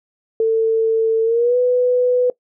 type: tone with pitch glide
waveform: sine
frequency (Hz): 447.6 to 496.6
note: A4 to B4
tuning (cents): +30 to +9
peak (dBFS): -12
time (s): 0.4-2.3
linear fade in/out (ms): 2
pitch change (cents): +179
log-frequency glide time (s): 1.23-1.57
effects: noise-tail reverb RT60 0.1 s tail -20 dB re dry